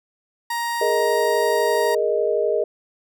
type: tone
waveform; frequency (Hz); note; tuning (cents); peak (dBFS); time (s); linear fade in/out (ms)
30% pulse; 939; A#5; +12; -20; 0.5-1.95; 5
type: chord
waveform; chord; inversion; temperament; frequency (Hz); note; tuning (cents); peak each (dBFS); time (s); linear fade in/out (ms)
sine; Ab suspended second; none; just; 415.3 / 467.2 / 623; Ab4 / Bb4 / Eb5; 0 / +4 / +2; -22; 0.81-2.64; 5
effects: none